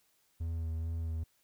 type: tone with vibrato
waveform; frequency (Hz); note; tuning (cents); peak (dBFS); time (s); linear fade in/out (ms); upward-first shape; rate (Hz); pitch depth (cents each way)
triangle; 81.6; E2; -17; -31; 0.4-1.24; 10; sine; 2.3; 22
effects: white hiss -72 dBFS RMS until 1.43 s